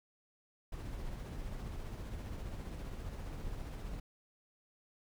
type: noise with tremolo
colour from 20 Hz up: brown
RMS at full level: -41 dBFS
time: 0.72-4 s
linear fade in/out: 5 ms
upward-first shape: triangle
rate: 15 Hz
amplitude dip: 35%
effects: none